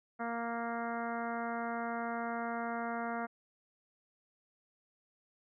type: harmonic tone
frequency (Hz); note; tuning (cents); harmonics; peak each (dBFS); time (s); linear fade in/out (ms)
233.1; A#3; 0; 1 / 2 / 3 / 4 / 5 / 6 / 7 / 8 / 9; -40 / -44 / -39 / -45 / -45 / -43 / -50 / -51 / -53; 0.19-3.27; 20
effects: none